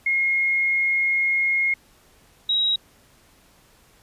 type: tone pair in turn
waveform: sine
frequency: 2150 / 3831 Hz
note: C7 / A#7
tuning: +47 / +47 cents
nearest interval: minor seventh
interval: 1000 cents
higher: second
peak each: -18 dBFS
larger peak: neither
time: 0.06-1.74 / 2.49-2.76 s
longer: first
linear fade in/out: 5 ms
effects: pink hiss -56 dBFS RMS until 4.02 s + resampled to 32000 Hz